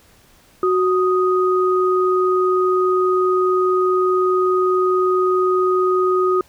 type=tone pair together; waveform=sine; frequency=370 / 1245.2 Hz; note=F#4 / D#6; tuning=0 / +1 cents; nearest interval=octave + major sixth; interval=2101 cents; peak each=-15 / -19 dBFS; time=0.63-6.41 s; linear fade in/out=2 ms; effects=pink hiss -52 dBFS RMS until 6.48 s